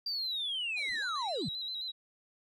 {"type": "linear sweep", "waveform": "sine", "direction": "down", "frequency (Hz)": [4741, 107], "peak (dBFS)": -31, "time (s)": [0.06, 1.49], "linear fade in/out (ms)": 5}
{"type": "tone with vibrato", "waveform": "sine", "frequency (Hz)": 3951, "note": "B7", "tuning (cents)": 0, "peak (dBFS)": -35, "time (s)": [0.76, 1.92], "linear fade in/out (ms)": 20, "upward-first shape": "square", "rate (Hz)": 7.6, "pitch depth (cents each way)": 44}
{"effects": ["tanh soft clip ceiling -29 dBFS"]}